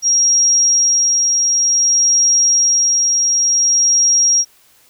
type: tone with tremolo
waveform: sine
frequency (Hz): 5630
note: F8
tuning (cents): +13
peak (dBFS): -9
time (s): 0.02-4.45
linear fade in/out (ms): 50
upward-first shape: sine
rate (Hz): 0.55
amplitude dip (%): 25
effects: white hiss -51 dBFS RMS until 4.89 s